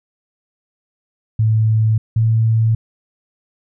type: tone pair in turn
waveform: sine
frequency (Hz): 110 / 112.25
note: A2 / A2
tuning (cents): 0 / +35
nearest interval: unison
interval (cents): 35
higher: second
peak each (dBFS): -11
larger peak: neither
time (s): 1.39-1.98 / 2.16-2.75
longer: neither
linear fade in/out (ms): 5
effects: none